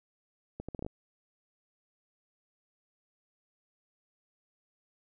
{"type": "accelerating click train", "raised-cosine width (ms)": 2, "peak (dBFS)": -25, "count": 7, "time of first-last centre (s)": [0.6, 0.864], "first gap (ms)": 86, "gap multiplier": 0.72, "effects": []}